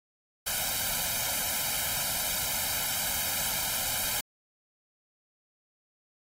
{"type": "noise with comb filter", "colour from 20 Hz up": "white", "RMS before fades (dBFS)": -30, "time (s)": [0.46, 4.21], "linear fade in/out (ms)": 10, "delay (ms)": 1.3, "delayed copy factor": 0.95, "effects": ["AAC 48 kbps"]}